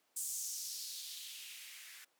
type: noise with band-pass filter sweep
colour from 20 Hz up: violet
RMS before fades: -45 dBFS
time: 0.16-2.05 s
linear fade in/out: 10 ms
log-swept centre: 8100 to 1700 Hz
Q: 2.5
effects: pink hiss -75 dBFS RMS until 2.19 s + high-pass 400 Hz 12 dB/octave